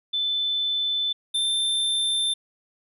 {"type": "tone pair in turn", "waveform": ["sine", "square"], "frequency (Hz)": [3520, 3567], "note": ["A7", "A7"], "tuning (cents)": [0, 23], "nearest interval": "unison", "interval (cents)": 23, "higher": "second", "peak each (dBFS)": [-22, -22], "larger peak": "neither", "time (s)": [[0.13, 1.13], [1.34, 2.34]], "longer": "neither", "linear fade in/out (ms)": 10, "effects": ["resampled to 32000 Hz"]}